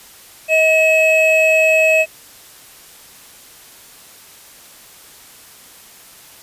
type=tone pair together; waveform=triangle; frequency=634.1 / 2572 Hz; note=D#5 / E7; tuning=+33 / -43 cents; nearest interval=2 octaves; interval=2424 cents; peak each=-11 dBFS; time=0.48-2.06 s; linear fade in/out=50 ms; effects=white hiss -42 dBFS RMS until 6.42 s + resampled to 32000 Hz